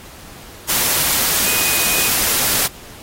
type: tone in noise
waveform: sine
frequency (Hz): 2489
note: D#7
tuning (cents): 0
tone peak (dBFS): -24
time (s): 1.45-2.1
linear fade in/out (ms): 20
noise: white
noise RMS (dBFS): -17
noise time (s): 0.68-2.68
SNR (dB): -10
effects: pink hiss -39 dBFS RMS until 3.02 s + AAC 48 kbps